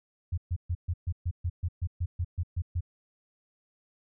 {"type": "tone bursts", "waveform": "sine", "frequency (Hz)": 87, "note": "F2", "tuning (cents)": -6, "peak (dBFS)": -26, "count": 14, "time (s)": [0.32, 2.808], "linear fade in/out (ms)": 10, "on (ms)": 57, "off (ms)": 130, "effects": []}